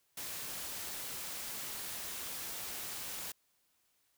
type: noise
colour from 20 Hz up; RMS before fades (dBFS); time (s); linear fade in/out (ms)
white; -42; 0.17-3.32; 5
effects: white hiss -75 dBFS RMS until 4.17 s